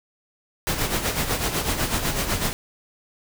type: noise with tremolo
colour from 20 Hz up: pink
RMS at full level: -22 dBFS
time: 0.67-2.53 s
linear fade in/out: 0 ms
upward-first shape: sine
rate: 8 Hz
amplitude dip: 60%
effects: none